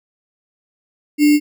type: tone with sample-and-hold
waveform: sine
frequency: 295.7 Hz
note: D4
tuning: 12 cents sharp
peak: -8 dBFS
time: 1.18-1.4 s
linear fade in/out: 50 ms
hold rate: 2450 Hz
effects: none

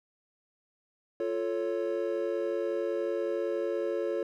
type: chord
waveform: triangle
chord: F augmented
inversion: none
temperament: equal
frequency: 349.2 / 440 / 554.4 Hz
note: F4 / A4 / C#5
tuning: 0 / 0 / 0 cents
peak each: -31 dBFS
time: 1.2-4.23 s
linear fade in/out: 2 ms
effects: none

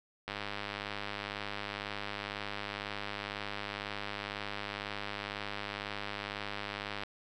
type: click train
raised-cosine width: 0.3 ms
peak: -21 dBFS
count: 690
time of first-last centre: 0.28-7.035 s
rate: 102 Hz
effects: none

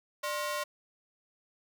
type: ring-modulated tone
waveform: sawtooth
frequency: 830 Hz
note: G#5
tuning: 1 cent flat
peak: -25 dBFS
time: 0.23-0.64 s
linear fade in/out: 10 ms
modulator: 236 Hz
effects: none

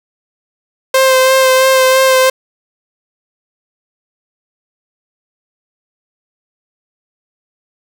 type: tone with vibrato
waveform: sawtooth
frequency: 523.3 Hz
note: C5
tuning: in tune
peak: -3 dBFS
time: 0.94-2.3 s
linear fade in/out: 5 ms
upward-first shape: sine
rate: 3 Hz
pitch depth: 18 cents each way
effects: none

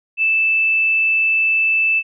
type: tone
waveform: sine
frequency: 2637 Hz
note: E7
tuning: in tune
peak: -13 dBFS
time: 0.17-2.03 s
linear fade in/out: 50 ms
effects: none

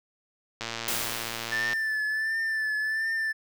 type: click train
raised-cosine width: 0.2 ms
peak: -15 dBFS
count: 130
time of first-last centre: 0.61-1.732 s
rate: 115 Hz
type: noise with exponential decay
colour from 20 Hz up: white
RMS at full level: -28 dBFS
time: 0.88-2.22 s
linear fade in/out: 2 ms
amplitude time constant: 290 ms
type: tone with vibrato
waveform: triangle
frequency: 1760 Hz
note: A6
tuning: in tune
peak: -24 dBFS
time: 1.51-3.33 s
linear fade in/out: 20 ms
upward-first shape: triangle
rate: 1.4 Hz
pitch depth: 47 cents each way
effects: none

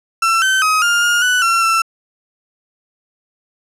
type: tone with pitch steps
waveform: 35% pulse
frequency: 1342 / 1539 / 1264 / 1407 / 1420 / 1487 / 1358 / 1338 Hz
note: E6 / G6 / D#6 / F6 / F6 / F#6 / F6 / E6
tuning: +31 / -32 / +27 / +12 / +28 / +8 / -49 / +25 cents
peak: -10 dBFS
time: 0.22-1.82 s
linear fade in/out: 5 ms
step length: 200 ms
effects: low-pass 11000 Hz 12 dB/octave

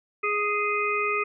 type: harmonic tone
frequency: 415.3 Hz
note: G#4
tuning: in tune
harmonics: 1 / 3 / 5 / 6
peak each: -29 / -27 / -31 / -28 dBFS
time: 0.23-1.24 s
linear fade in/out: 10 ms
effects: none

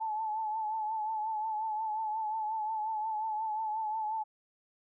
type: tone with vibrato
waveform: sine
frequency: 869 Hz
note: A5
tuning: 22 cents flat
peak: -31 dBFS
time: 0-4.24 s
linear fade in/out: 20 ms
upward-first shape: triangle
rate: 5.6 Hz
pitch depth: 57 cents each way
effects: none

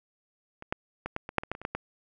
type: clicks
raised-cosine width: 0.5 ms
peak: -27 / -13 / -18 / -16 / -22 / -7 / -23 / -16 / -26 / -28 / -15 / -16 dBFS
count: 12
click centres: 0.624 / 0.725 / 1.06 / 1.164 / 1.291 / 1.383 / 1.435 / 1.516 / 1.551 / 1.616 / 1.651 / 1.75 s
effects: none

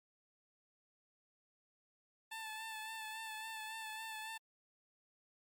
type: tone with vibrato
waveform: 15% pulse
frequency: 880 Hz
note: A5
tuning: in tune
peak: -37 dBFS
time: 2.31-4.38 s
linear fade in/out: 10 ms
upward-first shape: sine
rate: 3.6 Hz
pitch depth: 28 cents each way
effects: MP3 96 kbps

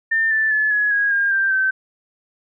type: tone with pitch steps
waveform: sine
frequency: 1800 / 1760.9 / 1722.7 / 1685.3 / 1648.7 / 1612.9 / 1577.9 / 1543.6 Hz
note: A6 / A6 / A6 / G#6 / G#6 / G6 / G6 / G6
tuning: +39 / +1 / -37 / +25 / -13 / +49 / +11 / -27 cents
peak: -15 dBFS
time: 0.11-1.71 s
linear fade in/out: 10 ms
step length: 200 ms
effects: none

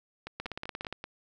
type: two click trains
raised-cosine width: 0.3 ms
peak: -20 / -23 dBFS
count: 10 / 5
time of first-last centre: 0.4-0.926 / 0.27-1.041 s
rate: 17.1 / 5.19 Hz
effects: none

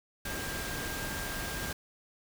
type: tone in noise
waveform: sine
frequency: 1600 Hz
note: G6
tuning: 35 cents sharp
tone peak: -41 dBFS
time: 0.25-1.73 s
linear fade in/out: 5 ms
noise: pink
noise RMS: -37 dBFS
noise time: 0.25-1.73 s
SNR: -7 dB
effects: none

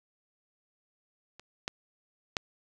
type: clicks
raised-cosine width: 0.2 ms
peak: -30 / -15 / -11 dBFS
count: 3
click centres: 1.396 / 1.679 / 2.368 s
effects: none

